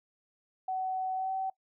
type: tone with pitch glide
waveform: sine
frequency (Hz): 752 to 763.8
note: F#5 to G5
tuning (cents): +28 to -45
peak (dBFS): -30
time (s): 0.68-1.5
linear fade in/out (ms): 5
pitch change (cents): +27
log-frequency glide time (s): 1.14-1.32
effects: noise-tail reverb RT60 0.1 s tail -21 dB re dry